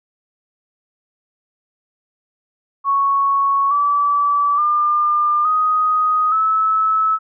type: tone with pitch steps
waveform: sine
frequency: 1108.7 / 1153.8 / 1200.7 / 1249.5 / 1300.3 Hz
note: C#6 / D6 / D6 / D#6 / E6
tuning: 0 / -31 / +38 / +7 / -24 cents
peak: -13 dBFS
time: 2.84-7.19 s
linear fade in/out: 50 ms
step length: 870 ms
effects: none